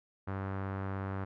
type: tone with low-pass filter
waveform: sawtooth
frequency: 96.8 Hz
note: G2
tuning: 21 cents flat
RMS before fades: -37 dBFS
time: 0.27-1.25 s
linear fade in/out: 10 ms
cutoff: 1400 Hz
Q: 1.9
effects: none